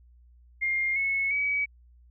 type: tone with pitch steps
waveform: sine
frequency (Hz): 2119 / 2195 / 2274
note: C7 / C#7 / C#7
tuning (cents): +21 / -18 / +44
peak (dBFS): -24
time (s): 0.61-1.66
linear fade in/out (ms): 20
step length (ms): 350
effects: added 60 Hz sine -53 dBFS peak until 2.1 s